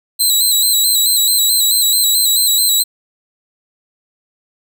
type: tone with vibrato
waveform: 15% pulse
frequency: 3997 Hz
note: B7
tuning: 20 cents sharp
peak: -4 dBFS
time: 0.19-2.84 s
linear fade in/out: 20 ms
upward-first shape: square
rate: 4.6 Hz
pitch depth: 46 cents each way
effects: none